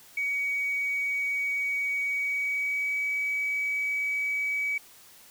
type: tone with pitch glide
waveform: sine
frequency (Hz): 2256 to 2277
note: C#7 to C#7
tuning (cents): +30 to +46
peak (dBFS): -25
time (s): 0.17-4.78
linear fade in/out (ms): 5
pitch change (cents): +16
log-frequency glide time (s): 2.07-3.01
effects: tanh soft clip ceiling -21 dBFS + white hiss -53 dBFS RMS until 5.3 s